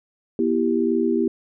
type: chord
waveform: sine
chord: E minor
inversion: second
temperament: equal with one note detuned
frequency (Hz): 242.4 / 329.6 / 392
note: B3 / E4 / G4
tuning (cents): -32 / 0 / 0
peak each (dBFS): -22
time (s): 0.39-1.28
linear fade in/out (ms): 2
effects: none